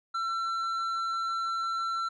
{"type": "tone with hard clipping", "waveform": "sine", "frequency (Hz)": 1347, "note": "E6", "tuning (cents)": 37, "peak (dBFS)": -30, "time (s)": [0.14, 2.09], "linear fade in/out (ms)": 10, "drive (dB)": 6, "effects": ["resampled to 22050 Hz"]}